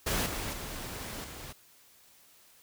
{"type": "noise with level steps", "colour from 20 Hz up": "pink", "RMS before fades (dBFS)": [-30, -36, -40, -44], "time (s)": [0.06, 1.53], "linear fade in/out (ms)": 10, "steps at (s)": [0.26, 0.53, 1.24], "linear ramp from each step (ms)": 2, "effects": ["white hiss -60 dBFS RMS until 2.62 s"]}